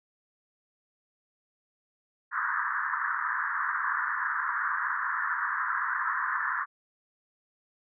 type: band-pass noise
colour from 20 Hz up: white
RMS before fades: -30 dBFS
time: 2.31-6.66 s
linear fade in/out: 50 ms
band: 980 to 1800 Hz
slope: 96 dB/octave
effects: none